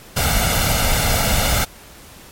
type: noise with comb filter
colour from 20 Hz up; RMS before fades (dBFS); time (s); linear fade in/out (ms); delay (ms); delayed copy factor
pink; -17; 0.16-1.65; 10; 1.4; +0.65
effects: pink hiss -42 dBFS RMS until 2.31 s + MP3 64 kbps